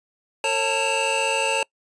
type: tone cluster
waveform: square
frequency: 451.4 / 548 / 894 / 2628 / 2801 Hz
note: A4 / C#5 / A5 / E7 / F7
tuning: +44 / -20 / +27 / -6 / +4 cents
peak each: -30 / -27 / -26 / -27 / -28 dBFS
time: 0.44-1.63 s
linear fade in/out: 2 ms
effects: noise-tail reverb RT60 0.1 s tail -25 dB re dry + resampled to 22050 Hz